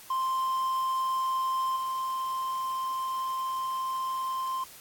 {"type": "tone with level steps", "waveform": "triangle", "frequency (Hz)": 1046.5, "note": "C6", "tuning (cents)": 0, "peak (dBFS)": [-24, -27], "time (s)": [0.1, 4.64], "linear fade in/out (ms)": 5, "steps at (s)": 1.76, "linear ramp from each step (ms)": 2, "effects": ["white hiss -49 dBFS RMS until 4.8 s", "AAC 64 kbps"]}